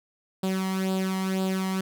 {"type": "tone with flanger", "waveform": "sawtooth", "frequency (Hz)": 189.4, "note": "F#3", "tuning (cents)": 41, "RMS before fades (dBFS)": -27, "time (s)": [0.43, 1.81], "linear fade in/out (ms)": 5, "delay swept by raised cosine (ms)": [0.24, 1], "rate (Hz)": 2, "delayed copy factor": 0.65, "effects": []}